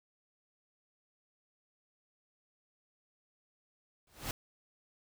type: noise with exponential growth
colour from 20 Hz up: pink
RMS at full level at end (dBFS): -33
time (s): 4.07-4.31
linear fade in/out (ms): 2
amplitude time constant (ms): 51
effects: none